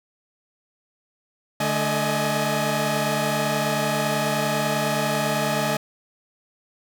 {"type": "tone cluster", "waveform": "sawtooth", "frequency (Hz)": [147.7, 218.1, 606, 636, 839], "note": ["D3", "A3", "D#5", "D#5", "G#5"], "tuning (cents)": [10, -15, -46, 38, 17], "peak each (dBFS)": -24, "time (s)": [1.6, 5.77], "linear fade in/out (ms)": 5, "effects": []}